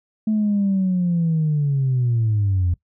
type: linear sweep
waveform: sine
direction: down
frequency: 218.8 to 85.1 Hz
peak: -15 dBFS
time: 0.27-2.74 s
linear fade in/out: 5 ms
effects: noise-tail reverb RT60 0.1 s tail -21 dB re dry + tanh soft clip ceiling -13 dBFS